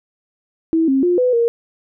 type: tone with pitch steps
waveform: sine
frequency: 325.3 / 268.3 / 354.1 / 500 / 467.4 Hz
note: E4 / C4 / F4 / B4 / A#4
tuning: -23 / +44 / +24 / +21 / +5 cents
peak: -12 dBFS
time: 0.73-1.48 s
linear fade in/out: 0 ms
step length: 150 ms
effects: none